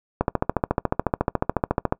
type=click train; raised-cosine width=1 ms; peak=-5 dBFS; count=25; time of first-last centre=0.21-1.924 s; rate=14 Hz; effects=noise-tail reverb RT60 0.1 s tail -23 dB re dry